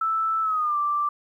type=tone with pitch glide; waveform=sine; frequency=1318.5 to 1174.6 Hz; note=E6 to D6; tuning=0 to 0 cents; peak=-21 dBFS; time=0.01-1.09 s; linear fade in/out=5 ms; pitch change=-200 cents; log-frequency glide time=0.42-0.77 s; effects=10-bit